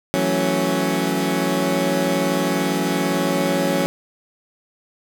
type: chord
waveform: 20% pulse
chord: F# minor seventh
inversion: third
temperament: equal with one note detuned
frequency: 164.81 / 185 / 222.6 / 277.2 Hz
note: E3 / F#3 / A3 / C#4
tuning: 0 / 0 / +20 / 0 cents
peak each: -21 / -18 / -22 / -17 dBFS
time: 0.14-3.86 s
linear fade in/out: 0 ms
effects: none